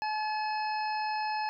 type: harmonic tone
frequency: 857 Hz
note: A5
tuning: 46 cents flat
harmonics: 1 / 2 / 3 / 5 / 6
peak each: -30 / -40 / -41 / -46 / -44 dBFS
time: 0.02-1.49 s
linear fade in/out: 0 ms
effects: none